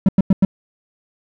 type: tone bursts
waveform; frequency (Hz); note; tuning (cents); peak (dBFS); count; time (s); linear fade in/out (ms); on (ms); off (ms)
triangle; 192.5; G3; -31; -6; 4; 0.06-0.45; 2; 27; 94
effects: none